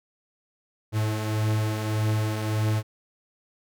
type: beating tone pair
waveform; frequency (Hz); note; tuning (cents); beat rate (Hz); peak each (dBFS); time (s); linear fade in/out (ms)
45% pulse; 107.6 / 109.3; A2 / A2; -38 / -11; 1.7; -24 / -31; 0.92-2.83; 50
effects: none